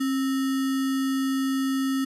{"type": "tone with sample-and-hold", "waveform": "sine", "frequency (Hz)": 268.1, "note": "C4", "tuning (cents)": 42, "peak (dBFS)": -22, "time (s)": [0, 2.05], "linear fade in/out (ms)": 10, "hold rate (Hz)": 1575, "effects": ["resampled to 32000 Hz"]}